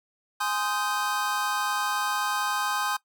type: chord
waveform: square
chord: Ab major seventh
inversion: none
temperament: just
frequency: 830.6 / 1038.3 / 1245.9 / 1557.4 Hz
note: Ab5 / C6 / Eb6 / G6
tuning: 0 / -14 / +2 / -12 cents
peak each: -32 dBFS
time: 0.4-2.97 s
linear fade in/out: 10 ms
effects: noise-tail reverb RT60 0.1 s tail -19 dB re dry